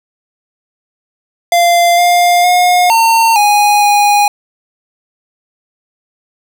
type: tone with pitch steps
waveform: square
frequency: 692 / 704 / 717 / 909 / 827 / 822 Hz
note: F5 / F5 / F5 / A#5 / G#5 / G#5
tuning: -16 / +14 / +45 / -44 / -8 / -18 cents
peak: -7 dBFS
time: 1.52-4.28 s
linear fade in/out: 2 ms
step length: 460 ms
effects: none